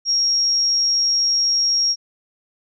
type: tone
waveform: sine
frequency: 5588 Hz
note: F8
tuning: in tune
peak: -15 dBFS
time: 0.05-1.96 s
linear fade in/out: 50 ms
effects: none